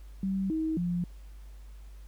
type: tone with pitch steps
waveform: sine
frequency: 192.4 / 317.6 / 175.3 Hz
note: G3 / D#4 / F3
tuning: -32 / +36 / +7 cents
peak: -27 dBFS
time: 0.23-1.04 s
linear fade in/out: 2 ms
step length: 270 ms
effects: added 50 Hz sine -44 dBFS peak until 2.07 s + pink hiss -63 dBFS RMS until 2.07 s